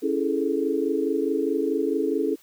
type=chord; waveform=sine; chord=A major seventh; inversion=first; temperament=equal; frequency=277.2 / 329.6 / 415.3 / 440 Hz; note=C#4 / E4 / G#4 / A4; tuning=0 / 0 / 0 / 0 cents; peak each=-27 dBFS; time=0.02-2.36 s; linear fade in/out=20 ms; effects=white hiss -56 dBFS RMS until 2.42 s